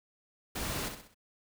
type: noise with echo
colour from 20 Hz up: pink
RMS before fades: -36 dBFS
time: 0.55-0.89 s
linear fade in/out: 10 ms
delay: 64 ms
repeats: 4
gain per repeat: -7 dB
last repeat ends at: 1.146 s
effects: none